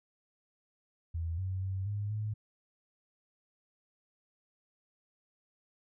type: tone with pitch steps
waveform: sine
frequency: 83 / 94 / 95.4 / 102.9 / 106.8 Hz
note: E2 / F#2 / G2 / G#2 / G#2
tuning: +12 / +28 / -47 / -16 / +49 cents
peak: -32 dBFS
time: 1.14-2.34 s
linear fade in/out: 10 ms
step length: 240 ms
effects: none